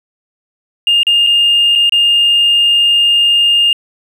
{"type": "tone with dropouts", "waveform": "triangle", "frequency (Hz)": 2822, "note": "F7", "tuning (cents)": 17, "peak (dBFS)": -4, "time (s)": [0.87, 3.73], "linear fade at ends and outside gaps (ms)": 2, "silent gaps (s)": [[1.032, 1.068], [1.266, 1.27], [1.753, 1.757], [1.895, 1.922]], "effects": ["tanh soft clip ceiling -4 dBFS"]}